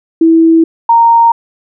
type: tone pair in turn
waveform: sine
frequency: 327 / 927.1 Hz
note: E4 / A#5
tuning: -14 / -10 cents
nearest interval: octave + tritone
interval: 1804 cents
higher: second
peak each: -3 dBFS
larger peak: neither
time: 0.21-0.64 / 0.89-1.32 s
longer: neither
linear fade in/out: 5 ms
effects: none